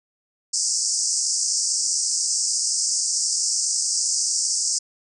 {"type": "band-pass noise", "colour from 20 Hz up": "pink", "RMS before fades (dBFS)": -23, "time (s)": [0.53, 4.79], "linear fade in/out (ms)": 10, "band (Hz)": [4900, 8700], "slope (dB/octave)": 96, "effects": []}